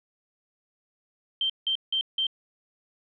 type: tone bursts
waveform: sine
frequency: 3136 Hz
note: G7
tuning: in tune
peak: -23 dBFS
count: 4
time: 1.41-2.268 s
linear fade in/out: 2 ms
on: 87 ms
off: 170 ms
effects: none